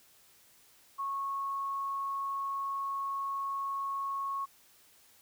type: tone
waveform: sine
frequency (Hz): 1100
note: C#6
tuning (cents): -14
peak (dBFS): -32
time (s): 0.98-4.46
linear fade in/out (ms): 20
effects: white hiss -62 dBFS RMS until 5.21 s